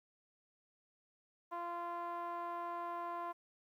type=tone with low-pass filter; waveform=5% pulse; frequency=345.2 Hz; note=F4; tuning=20 cents flat; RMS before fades=-42 dBFS; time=1.51-3.33 s; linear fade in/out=20 ms; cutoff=930 Hz; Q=4.7; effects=12-bit